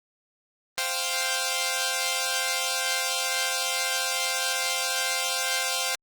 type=chord; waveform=5% pulse; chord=C suspended fourth; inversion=none; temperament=equal; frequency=523.3 / 698.5 / 784 Hz; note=C5 / F5 / G5; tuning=0 / 0 / 0 cents; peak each=-18 dBFS; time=0.78-5.95 s; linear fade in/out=0 ms; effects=Opus 24 kbps